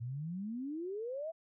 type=exponential sweep; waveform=sine; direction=up; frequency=113 to 672 Hz; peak=-37 dBFS; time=0-1.32 s; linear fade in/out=20 ms; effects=none